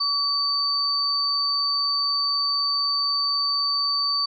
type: tone pair together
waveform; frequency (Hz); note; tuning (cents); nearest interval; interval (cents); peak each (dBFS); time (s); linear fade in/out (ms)
sine; 1139 / 4572; C#6 / D8; +47 / -47; 2 octaves; 2406; -28 / -21; 0-4.26; 10
effects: none